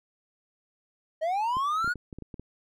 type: linear sweep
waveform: triangle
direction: up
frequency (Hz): 613 to 1478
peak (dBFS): -23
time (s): 1.21-1.94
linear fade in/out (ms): 20
type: clicks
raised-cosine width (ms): 3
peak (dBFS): -27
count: 9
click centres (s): 1.569 / 1.845 / 1.877 / 1.957 / 2.128 / 2.186 / 2.223 / 2.342 / 2.396
effects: none